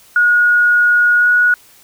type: tone with pitch glide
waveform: sine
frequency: 1446 to 1459.4 Hz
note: F#6 to F#6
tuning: -40 to -24 cents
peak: -8 dBFS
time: 0.16-1.54 s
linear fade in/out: 2 ms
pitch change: +16 cents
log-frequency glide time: 1.17-1.29 s
effects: white hiss -46 dBFS RMS until 1.83 s